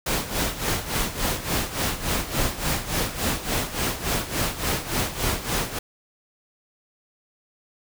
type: noise with tremolo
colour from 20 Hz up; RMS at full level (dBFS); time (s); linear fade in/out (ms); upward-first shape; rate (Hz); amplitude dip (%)
pink; -23; 0.06-5.79; 5; sine; 3.5; 75
effects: none